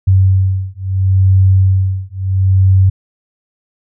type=beating tone pair; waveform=sine; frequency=94.7 / 95.44 Hz; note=F#2 / G2; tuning=+41 / -46 cents; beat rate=0.74 Hz; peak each=-11 dBFS; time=0.07-2.9 s; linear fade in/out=10 ms; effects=none